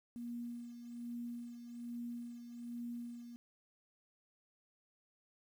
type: tone with tremolo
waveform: sine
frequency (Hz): 238.1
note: A#3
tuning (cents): +37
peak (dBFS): -40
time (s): 0.16-3.36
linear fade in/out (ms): 0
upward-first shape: sine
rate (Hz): 1.2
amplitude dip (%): 60
effects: 11-bit